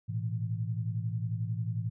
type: chord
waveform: sine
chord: A suspended second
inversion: none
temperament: equal with one note detuned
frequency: 110 / 121.14 / 164.81 Hz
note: A2 / B2 / E3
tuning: 0 / -33 / 0 cents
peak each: -32 / -36 / -38 dBFS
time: 0.08-1.9 s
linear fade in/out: 20 ms
effects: none